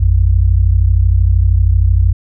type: tone pair together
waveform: sine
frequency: 56.07 / 89 Hz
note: A1 / F2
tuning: +33 / +33 cents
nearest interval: minor sixth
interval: 800 cents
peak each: -10 dBFS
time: 0-2.13 s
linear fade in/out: 10 ms
effects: none